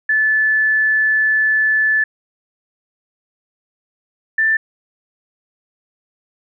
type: tone pair in turn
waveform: sine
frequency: 1740 / 1771.4 Hz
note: A6 / A6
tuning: -20 / +11 cents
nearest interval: unison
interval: 31 cents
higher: second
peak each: -12 dBFS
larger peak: neither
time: 0.09-2.04 / 4.38-4.57 s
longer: first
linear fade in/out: 5 ms
effects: none